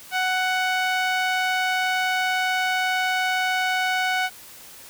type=tone with band-pass filter; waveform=sawtooth; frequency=743 Hz; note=F#5; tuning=7 cents sharp; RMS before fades=-23 dBFS; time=0.11-4.3 s; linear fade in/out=50 ms; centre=1900 Hz; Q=0.85; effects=white hiss -44 dBFS RMS until 4.89 s